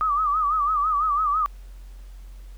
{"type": "tone with vibrato", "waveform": "sine", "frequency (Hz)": 1212, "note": "D#6", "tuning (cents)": -46, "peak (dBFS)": -19, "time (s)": [0.01, 1.46], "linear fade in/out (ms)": 0, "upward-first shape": "sine", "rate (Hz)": 6, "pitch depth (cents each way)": 110, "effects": ["added 45 Hz sine -38 dBFS peak until 2.57 s", "pink hiss -58 dBFS RMS until 2.57 s"]}